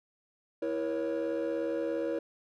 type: chord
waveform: triangle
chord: A# diminished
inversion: second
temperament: equal with one note detuned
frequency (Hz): 329.6 / 477.3 / 554.4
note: E4 / A#4 / C#5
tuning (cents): 0 / +41 / 0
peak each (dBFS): -31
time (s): 0.62-2.19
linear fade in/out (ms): 5
effects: tanh soft clip ceiling -24 dBFS